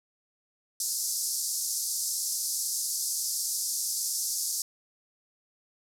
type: band-pass noise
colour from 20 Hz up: pink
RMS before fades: -31 dBFS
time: 0.8-4.62 s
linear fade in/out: 2 ms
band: 4900 to 13000 Hz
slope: 48 dB/octave
effects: none